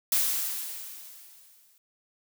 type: noise with exponential decay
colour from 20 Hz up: blue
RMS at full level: -23 dBFS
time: 0.12-1.78 s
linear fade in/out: 2 ms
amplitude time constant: 360 ms
effects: none